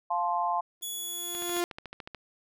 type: chord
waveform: sine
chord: F major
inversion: none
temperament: equal with one note detuned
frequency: 698.5 / 870.4 / 1046.5 Hz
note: F5 / A5 / C6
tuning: 0 / -19 / 0 cents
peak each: -30 dBFS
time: 0.1-0.61 s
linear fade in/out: 10 ms
type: tone with exponential growth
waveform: sawtooth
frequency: 349.2 Hz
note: F4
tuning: in tune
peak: -22 dBFS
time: 0.81-1.64 s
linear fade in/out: 0 ms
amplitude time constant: 180 ms
type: tone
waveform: 10% pulse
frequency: 3400 Hz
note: G#7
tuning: 40 cents sharp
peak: -26 dBFS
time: 0.82-1.61 s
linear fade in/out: 10 ms
type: click train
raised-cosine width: 0.3 ms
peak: -24 dBFS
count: 12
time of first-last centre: 1.35-2.147 s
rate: 13.8 Hz
effects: none